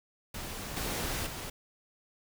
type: noise with level steps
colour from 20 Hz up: pink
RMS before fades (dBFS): -40 / -34 / -40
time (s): 0.34-1.5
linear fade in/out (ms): 5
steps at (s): 0.76 / 1.26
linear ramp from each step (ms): 10
effects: none